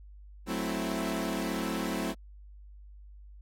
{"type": "chord", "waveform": "sawtooth", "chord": "F# half-diminished seventh", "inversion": "none", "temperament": "equal", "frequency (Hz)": [185, 220, 261.6, 329.6], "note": ["F#3", "A3", "C4", "E4"], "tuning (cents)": [0, 0, 0, 0], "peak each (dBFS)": -32, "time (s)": [0.46, 2.15], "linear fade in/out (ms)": 50, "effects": ["added 50 Hz sine -47 dBFS peak until 3.41 s", "AAC 64 kbps"]}